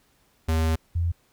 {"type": "tone pair in turn", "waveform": ["square", "sine"], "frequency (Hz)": [80.4, 85.18], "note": ["E2", "F2"], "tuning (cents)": [-43, -43], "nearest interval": "minor second", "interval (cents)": 100, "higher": "second", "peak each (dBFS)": -21, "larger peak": "neither", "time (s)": [[0.48, 0.76], [0.95, 1.12]], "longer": "first", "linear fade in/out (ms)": 10, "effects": ["pink hiss -64 dBFS RMS until 1.32 s"]}